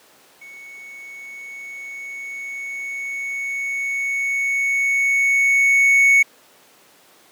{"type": "tone with level ramp", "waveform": "triangle", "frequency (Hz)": 2218, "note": "C#7", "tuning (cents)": 0, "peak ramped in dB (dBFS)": [-36, -8], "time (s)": [0.41, 6.23], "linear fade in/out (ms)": 10, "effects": ["pink hiss -51 dBFS RMS until 7.31 s", "high-pass 300 Hz 12 dB/octave"]}